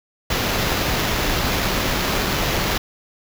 pink noise with sample-and-hold, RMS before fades -21 dBFS, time 0.3-2.78 s, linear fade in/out 5 ms, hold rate 8820 Hz, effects none

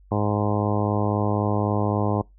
harmonic tone, 103.83 Hz, G#2, in tune, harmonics 1 / 2 / 3 / 4 / 5 / 6 / 7 / 8 / 9 / 10, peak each -24 / -27 / -29 / -30 / -31 / -32 / -32 / -33 / -34 / -34 dBFS, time 0.11-2.22 s, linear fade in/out 10 ms, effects noise-tail reverb RT60 0.2 s tail -25 dB re dry + added 48 Hz sine -49 dBFS peak until 2.38 s

